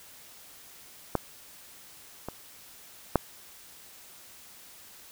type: clicks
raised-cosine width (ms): 1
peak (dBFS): -10 / -20 / -6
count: 3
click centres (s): 1.153 / 2.286 / 3.157
effects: white hiss -51 dBFS RMS until 5.11 s